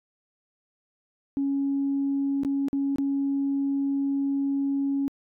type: tone with dropouts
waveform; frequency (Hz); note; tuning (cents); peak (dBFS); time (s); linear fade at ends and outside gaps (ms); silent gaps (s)
sine; 277.2; C#4; 0; -22; 1.37-5.08; 0; 2.434-2.449 / 2.684-2.73 / 2.959-2.984
effects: tanh soft clip ceiling -18 dBFS